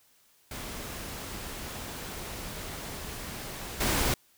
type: noise with level steps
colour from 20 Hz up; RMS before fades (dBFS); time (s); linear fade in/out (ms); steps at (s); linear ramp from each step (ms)
pink; -39 / -27; 0.51-4.14; 2; 3.8; 10
effects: white hiss -64 dBFS RMS until 4.37 s